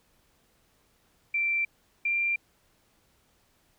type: tone pair in turn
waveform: sine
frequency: 2349 / 2375 Hz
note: D7 / D7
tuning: 0 / +19 cents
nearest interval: unison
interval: 19 cents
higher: second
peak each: -24 dBFS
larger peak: neither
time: 1.34-1.65 / 2.05-2.36 s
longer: neither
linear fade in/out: 5 ms
effects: pink hiss -67 dBFS RMS until 3.78 s